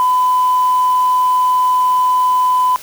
sine tone, 1005 Hz, B5, 30 cents sharp, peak -9 dBFS, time 0-2.76 s, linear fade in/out 0 ms, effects tanh soft clip ceiling -6 dBFS + white hiss -35 dBFS RMS until 2.82 s

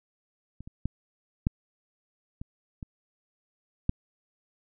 clicks, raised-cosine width 5 ms, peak -29 / -30 / -16 / -11 / -25 / -25 / -11 dBFS, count 7, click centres 0.606 / 0.675 / 0.856 / 1.469 / 2.415 / 2.828 / 3.894 s, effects none

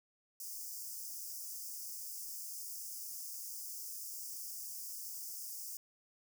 white high-pass noise, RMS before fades -45 dBFS, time 0.4-5.77 s, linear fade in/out 2 ms, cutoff 4900 Hz, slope 96 dB/octave, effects none

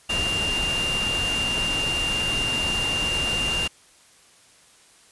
sine tone in noise, 2794 Hz, F7, in tune, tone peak -23 dBFS, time 0.09-3.68 s, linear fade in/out 10 ms, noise pink, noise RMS -29 dBFS, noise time 0.09-3.68 s, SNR +3 dB, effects white hiss -54 dBFS RMS until 5.11 s + resampled to 24000 Hz

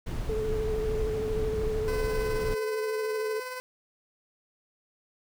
brown noise, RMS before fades -32 dBFS, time 0.06-2.55 s, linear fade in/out 10 ms
sine tone with vibrato, 434.5 Hz, A4, 22 cents flat, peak -28 dBFS, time 0.29-3.4 s, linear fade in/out 5 ms, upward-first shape sine, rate 13 Hz, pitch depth 28 cents each way
15% pulse tone with tremolo, 507 Hz, B4, 45 cents sharp, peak -27 dBFS, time 1.88-3.6 s, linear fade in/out 0 ms, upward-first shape triangle, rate 19 Hz, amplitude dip 40%
effects none

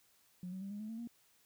sine tone with pitch steps, 180 / 188.19 / 196.75 / 205.7 / 215 / 224.8 / 235.1 Hz, F#3 / F#3 / G3 / G#3 / A3 / A3 / A#3, -47 / +30 / +7 / -16 / -40 / +37 / +15 cents, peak -40 dBFS, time 0.43-1.074 s, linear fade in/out 2 ms, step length 92 ms, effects tanh soft clip ceiling -36 dBFS + white hiss -70 dBFS RMS until 1.45 s

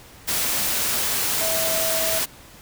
sine tone in noise, 650 Hz, E5, 24 cents flat, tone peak -26 dBFS, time 1.4-2.2 s, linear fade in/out 20 ms, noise white, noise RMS -23 dBFS, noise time 0.27-2.26 s, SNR -6 dB, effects pink hiss -46 dBFS RMS until 2.61 s

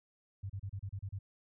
sine tone bursts, 98 Hz, G2, in tune, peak -37 dBFS, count 8, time 0.43-1.19 s, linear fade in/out 10 ms, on 67 ms, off 32 ms, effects none

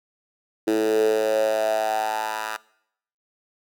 10% pulse tone with high-pass filter sweep, 109 Hz, A2, 16 cents flat, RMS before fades -22 dBFS, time 0.67-2.57 s, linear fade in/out 10 ms, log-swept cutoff 350 to 1100 Hz, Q 7, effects noise-tail reverb RT60 0.7 s tail -21 dB re dry

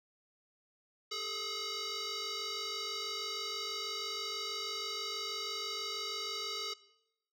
sine tone with frequency modulation, 447.6 Hz, A4, 30 cents sharp, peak -34 dBFS, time 1.11-6.74 s, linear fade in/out 10 ms, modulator 849 Hz, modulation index 6.3, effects noise-tail reverb RT60 0.8 s tail -20 dB re dry + tanh soft clip ceiling -34 dBFS

